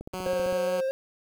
click train, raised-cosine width 2 ms, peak -25 dBFS, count 9, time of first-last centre 0.01-0.526 s, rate 15.5 Hz
10% pulse tone, 185 Hz, F#3, in tune, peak -24 dBFS, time 0.13-0.81 s, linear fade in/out 10 ms
triangle tone with vibrato, 534 Hz, C5, 35 cents sharp, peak -23 dBFS, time 0.26-0.91 s, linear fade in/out 0 ms, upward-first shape square, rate 4.8 Hz, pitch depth 19 cents each way
effects 9-bit

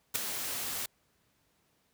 white noise with ADSR envelope, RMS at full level -27 dBFS, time 0.14-0.86 s, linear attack 18 ms, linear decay 4 ms, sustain -9 dB, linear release 4 ms, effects pink hiss -72 dBFS RMS until 1.93 s + high-pass 60 Hz 12 dB/octave

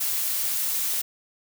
blue noise, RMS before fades -26 dBFS, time 0-1.02 s, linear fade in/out 10 ms, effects none

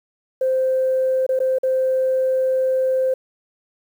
sine tone with dropouts, 521 Hz, C5, 7 cents flat, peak -15 dBFS, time 0.41-3.14 s, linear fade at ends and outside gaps 5 ms, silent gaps 1.265-1.29 / 1.391-1.401 / 1.586-1.632 s, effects tanh soft clip ceiling -11 dBFS + 8-bit

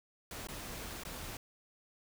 pink noise with dropouts, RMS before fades -44 dBFS, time 0.31-1.37 s, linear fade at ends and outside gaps 2 ms, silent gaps 0.471-0.486 / 1.036-1.05 s, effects none

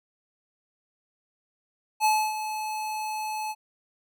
square tone with ADSR envelope, 861 Hz, A5, 38 cents flat, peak -19 dBFS, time 2-3.55 s, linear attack 48 ms, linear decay 280 ms, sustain -11 dB, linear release 44 ms, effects none

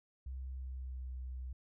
sine tone with pitch glide, 65.1 to 63.54 Hz, C2 to B1, -8 to +50 cents, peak -40 dBFS, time 0.26-1.53 s, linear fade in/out 5 ms, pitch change -42 cents, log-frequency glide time 0.51-1.11 s, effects none

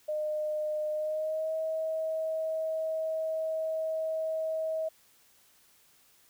sine tone with pitch glide, 610 to 637.7 Hz, D#5 to D#5, -34 to +42 cents, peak -29 dBFS, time 0.08-4.89 s, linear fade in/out 10 ms, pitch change +76 cents, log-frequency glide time 0.92-1.54 s, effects white hiss -63 dBFS RMS until 6.29 s

